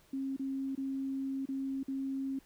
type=tone with dropouts; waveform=sine; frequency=269.5 Hz; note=C#4; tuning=49 cents flat; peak=-33 dBFS; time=0.13-2.39 s; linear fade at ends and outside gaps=5 ms; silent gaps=0.365-0.394 / 0.752-0.776 / 1.456-1.487 / 1.832-1.881 s; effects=pink hiss -65 dBFS RMS until 2.45 s